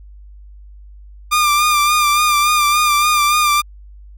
sawtooth tone with vibrato, 1198 Hz, D6, 34 cents sharp, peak -8 dBFS, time 1.31-3.62 s, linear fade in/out 20 ms, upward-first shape sine, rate 3.5 Hz, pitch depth 37 cents each way, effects added 50 Hz sine -36 dBFS peak until 4.17 s

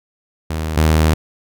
sawtooth tone pair in turn, 79 / 78.55 Hz, D#2 / D#2, +27 / +17 cents, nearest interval unison, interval 10 cents, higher first, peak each -16 / -7 dBFS, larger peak second, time 0.5-0.77 / 0.77-1.14 s, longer second, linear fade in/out 5 ms, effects none

